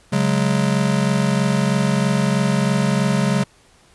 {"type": "chord", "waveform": "square", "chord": "C# suspended fourth", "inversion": "none", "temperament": "just", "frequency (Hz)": [138.59, 184.79, 207.9], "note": ["C#3", "F#3", "G#3"], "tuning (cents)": [0, -2, 2], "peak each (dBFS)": -21, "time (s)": [0.12, 3.44], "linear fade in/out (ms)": 10, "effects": ["pink hiss -53 dBFS RMS until 3.94 s", "resampled to 24000 Hz"]}